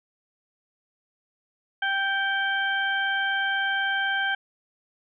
harmonic tone with a mistuned harmonic, 784 Hz, G5, in tune, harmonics 1 / 2 / 3 / 4, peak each -30 / -24 / -38 / -32 dBFS, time 1.82-4.35 s, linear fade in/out 5 ms, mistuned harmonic 3, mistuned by -35 cents, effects none

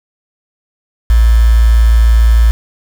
sine tone with quantisation, 56.8 Hz, A#1, 44 cents flat, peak -4 dBFS, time 1.1-2.51 s, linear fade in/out 0 ms, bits 4, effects none

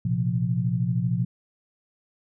sine chord, Bb suspended second, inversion none, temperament equal with one note detuned, 116.54 / 129.46 / 174.61 Hz, Bb2 / C3 / F3, 0 / -18 / 0 cents, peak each -26 dBFS, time 0.05-1.25 s, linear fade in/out 5 ms, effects none

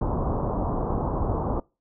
pink low-pass noise, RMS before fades -26 dBFS, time 0.01-1.6 s, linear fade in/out 5 ms, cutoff 1100 Hz, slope 48 dB/octave, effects noise-tail reverb RT60 0.3 s tail -25 dB re dry

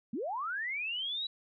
sine linear sweep, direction up, 192.4 to 3951 Hz, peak -33 dBFS, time 0.13-1.27 s, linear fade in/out 5 ms, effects none

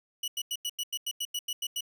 sawtooth tone bursts, 2936 Hz, F#7, 14 cents flat, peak -27 dBFS, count 12, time 0.23-1.808 s, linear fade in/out 5 ms, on 49 ms, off 90 ms, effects none

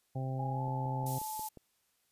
harmonic tone, 131.7 Hz, C3, 12 cents sharp, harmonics 1 / 2 / 3 / 4 / 5 / 6, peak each -34 / -44 / -49 / -46 / -49 / -45 dBFS, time 0.15-1.19 s, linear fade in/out 10 ms
sine tone with pitch glide, 824 to 865.5 Hz, G#5 to A5, -14 to -29 cents, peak -38 dBFS, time 0.38-1.49 s, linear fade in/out 20 ms, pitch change +85 cents, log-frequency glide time 0.53-0.62 s
click train, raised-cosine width 2 ms, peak -36 dBFS, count 6, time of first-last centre 0.68-1.573 s, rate 5.6 Hz
white high-pass noise, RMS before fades -42 dBFS, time 1.06-1.49 s, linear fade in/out 5 ms, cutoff 6400 Hz, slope 12 dB/octave
effects white hiss -75 dBFS RMS until 2.11 s + resampled to 32000 Hz

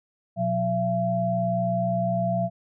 sine tone cluster, 122.5 / 182 / 676 Hz, B2 / F#3 / E5, -14 / -28 / +43 cents, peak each -29 / -27 / -24 dBFS, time 0.36-2.5 s, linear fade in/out 50 ms, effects none

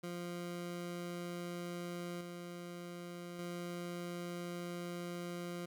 20% pulse tone with level steps, 174.61 Hz, F3, in tune, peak -36 / -40 / -36 dBFS, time 0.03-5.66 s, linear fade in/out 10 ms, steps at 2.21 / 3.39 s, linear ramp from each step 2 ms, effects none

